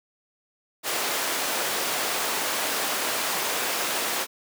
pink high-pass noise, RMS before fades -27 dBFS, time 0.83-4.27 s, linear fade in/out 50 ms, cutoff 480 Hz, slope 12 dB/octave, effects none

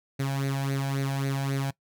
sawtooth tone with flanger, 137 Hz, C#3, 20 cents flat, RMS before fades -28 dBFS, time 0.19-1.71 s, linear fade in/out 10 ms, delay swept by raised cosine 0.47 to 1.29 ms, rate 3.7 Hz, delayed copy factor +0.65, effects noise-tail reverb RT60 0.1 s tail -21 dB re dry

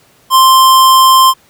square tone, 1050 Hz, C6, 6 cents sharp, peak -4 dBFS, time 0.3-1.34 s, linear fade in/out 50 ms, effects pink hiss -48 dBFS RMS until 1.49 s + high-pass 80 Hz 12 dB/octave

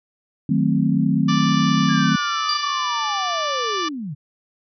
sine chord, D# diminished seventh, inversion none, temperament equal, 155.56 / 185 / 220 / 261.6 Hz, D#3 / F#3 / A3 / C4, 0 / 0 / 0 / 0 cents, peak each -21 dBFS, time 0.49-2.16 s, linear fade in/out 5 ms
harmonic tone, 587.3 Hz, D5, in tune, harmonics 2 / 3 / 4 / 5 / 6 / 7 / 8 / 9 / 10, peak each -23 / -32 / -34 / -31 / -32 / -39 / -35 / -38 / -37 dBFS, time 1.28-3.89 s, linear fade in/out 10 ms
sine linear sweep, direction down, 1661 to 130 Hz, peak -26 dBFS, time 1.88-4.15 s, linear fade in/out 20 ms
sine tone with exponential decay, 4727 Hz, D8, 10 cents sharp, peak -18 dBFS, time 2.49-2.85 s, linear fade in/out 2 ms, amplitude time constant 78 ms
effects none

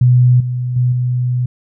sine tone with level steps, 124.4 Hz, B2, 13 cents sharp, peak -6 / -16 / -10 / -13 dBFS, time 0.01-1.46 s, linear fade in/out 5 ms, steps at 0.4 / 0.76 / 0.92 s, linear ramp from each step 5 ms, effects none

